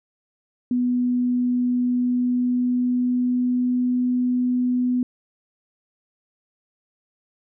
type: tone with pitch glide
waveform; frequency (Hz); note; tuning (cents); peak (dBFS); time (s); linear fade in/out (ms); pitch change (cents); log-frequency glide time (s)
sine; 246.9 to 248.8; B3 to B3; 0 to +13; -18; 0.71-5.03; 2; +13; 1.86-3.95
effects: none